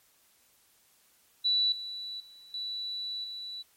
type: tone with level steps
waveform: sine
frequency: 3951 Hz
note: B7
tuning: in tune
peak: -23 / -36 / -50 / -33 / -37 dBFS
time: 1.44-3.63 s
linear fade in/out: 20 ms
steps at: 1.72 / 2.2 / 2.54 / 3.24 s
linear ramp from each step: 2 ms
effects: white hiss -65 dBFS RMS until 3.76 s + MP3 64 kbps